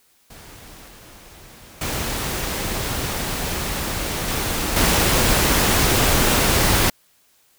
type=noise with level steps; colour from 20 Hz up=pink; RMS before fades=-42 / -44 / -25 / -23 / -17 dBFS; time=0.3-6.9 s; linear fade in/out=5 ms; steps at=0.88 / 1.81 / 4.28 / 4.76 s; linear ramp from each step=5 ms; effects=white hiss -59 dBFS RMS until 7.58 s